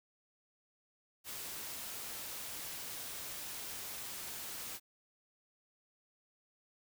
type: noise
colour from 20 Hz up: white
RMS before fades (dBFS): -44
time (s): 1.24-4.8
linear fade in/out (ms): 50
effects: none